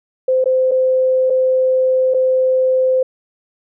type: tone with dropouts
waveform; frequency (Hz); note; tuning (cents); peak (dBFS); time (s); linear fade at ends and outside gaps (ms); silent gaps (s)
sine; 517; C5; -21; -11; 0.28-3.03; 5; 0.442-0.457 / 0.712-0.716 / 1.3-1.303 / 2.139-2.144
effects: none